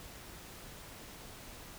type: silence
effects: pink hiss -50 dBFS RMS until 1.78 s